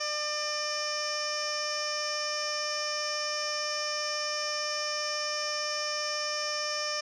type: tone with low-pass filter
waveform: 15% pulse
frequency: 599 Hz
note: D5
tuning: 34 cents sharp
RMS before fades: -32 dBFS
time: 0-7.01 s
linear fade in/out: 10 ms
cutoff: 5400 Hz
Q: 6
effects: none